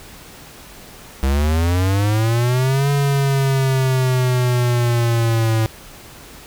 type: linear two-way sweep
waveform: square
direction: up then down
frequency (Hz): 65.41 to 142.2 to 110.5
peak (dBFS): -15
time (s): 1.23-5.66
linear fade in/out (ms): 0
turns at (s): 2.9
effects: pink hiss -40 dBFS RMS until 6.46 s